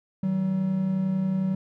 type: tone pair together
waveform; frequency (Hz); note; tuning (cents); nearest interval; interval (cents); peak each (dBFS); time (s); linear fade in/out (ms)
triangle; 158.8 / 189.89; D#3 / F#3; +36 / +45; minor third; 309; -30 / -21; 0.23-1.55; 5
effects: none